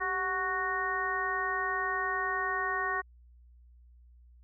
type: harmonic tone with a mistuned harmonic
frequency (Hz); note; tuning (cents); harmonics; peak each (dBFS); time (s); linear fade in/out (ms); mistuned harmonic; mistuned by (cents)
370.2; F#4; +1; 1 / 2 / 3 / 4 / 5; -39 / -38 / -33 / -37 / -33; 0-3.02; 20; 1; +94
effects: added 60 Hz sine -54 dBFS peak until 4.43 s